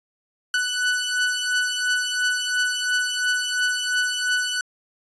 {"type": "beating tone pair", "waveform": "sawtooth", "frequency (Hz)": [1487, 1489.9], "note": ["F#6", "F#6"], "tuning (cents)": [8, 12], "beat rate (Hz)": 2.9, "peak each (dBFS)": [-19, -22], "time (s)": [0.54, 4.61], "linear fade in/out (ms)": 2, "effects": ["resampled to 22050 Hz"]}